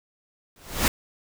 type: noise with exponential growth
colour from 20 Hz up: pink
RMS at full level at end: -17 dBFS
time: 0.56-0.88 s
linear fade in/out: 2 ms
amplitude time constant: 69 ms
effects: none